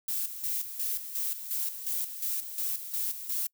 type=noise with tremolo; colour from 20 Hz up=violet; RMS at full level=-31 dBFS; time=0.08-3.47 s; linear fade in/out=5 ms; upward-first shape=square; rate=2.8 Hz; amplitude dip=65%; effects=noise-tail reverb RT60 0.1 s tail -26 dB re dry